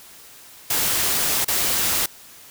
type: noise with dropouts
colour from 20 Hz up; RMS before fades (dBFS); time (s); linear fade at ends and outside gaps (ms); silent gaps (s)
white; -21; 0.7-2.06; 5; 1.447-1.481
effects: white hiss -45 dBFS RMS until 2.5 s